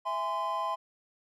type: chord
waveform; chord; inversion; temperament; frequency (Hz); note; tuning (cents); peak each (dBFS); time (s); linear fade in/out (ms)
triangle; E augmented; none; just; 659.3 / 824.1 / 1030.1; E5 / G#5 / B#5; 0 / -14 / -27; -35 / -35 / -29; 0.05-0.76; 20
effects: none